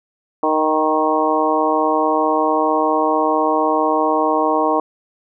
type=harmonic tone with a mistuned harmonic; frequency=155.56 Hz; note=D#3; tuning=in tune; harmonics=2 / 3 / 4 / 5 / 6 / 7; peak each=-21 / -21 / -21 / -21 / -21 / -21 dBFS; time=0.43-4.8 s; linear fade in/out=2 ms; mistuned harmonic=6; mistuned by=+17 cents; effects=none